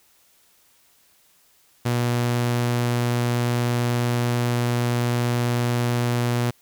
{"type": "tone", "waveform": "sawtooth", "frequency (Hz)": 120.6, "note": "B2", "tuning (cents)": -41, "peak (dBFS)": -16, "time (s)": [1.85, 6.51], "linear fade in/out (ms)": 10, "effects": ["white hiss -59 dBFS RMS until 6.61 s"]}